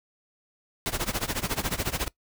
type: noise with tremolo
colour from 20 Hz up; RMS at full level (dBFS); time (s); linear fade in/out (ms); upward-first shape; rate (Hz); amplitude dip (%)
pink; -26; 0.86-2.08; 0; sine; 14; 90
effects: noise-tail reverb RT60 0.1 s tail -21 dB re dry